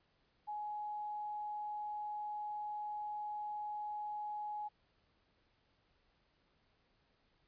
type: tone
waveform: sine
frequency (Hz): 839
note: G#5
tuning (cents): +17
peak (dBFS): -39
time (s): 0.47-4.69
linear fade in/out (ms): 20
effects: pink hiss -75 dBFS RMS until 7.47 s + resampled to 11025 Hz